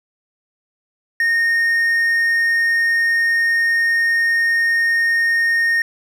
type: tone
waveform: triangle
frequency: 1845 Hz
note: A#6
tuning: 18 cents flat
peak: -12 dBFS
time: 1.2-5.82 s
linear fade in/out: 2 ms
effects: none